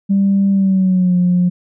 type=tone with pitch glide; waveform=sine; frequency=197 to 178.57 Hz; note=G3 to F3; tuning=+9 to +39 cents; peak=-9 dBFS; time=0.09-1.5 s; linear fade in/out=20 ms; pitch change=-170 cents; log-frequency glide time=0.51-1.16 s; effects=tanh soft clip ceiling -6 dBFS